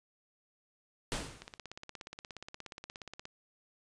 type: noise with exponential decay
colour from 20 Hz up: pink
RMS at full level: -33 dBFS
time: 1.12-1.58 s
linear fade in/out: 0 ms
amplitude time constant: 99 ms
type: click train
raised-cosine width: 0.2 ms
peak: -27 dBFS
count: 32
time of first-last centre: 1.42-3.254 s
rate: 16.9 Hz
effects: resampled to 22050 Hz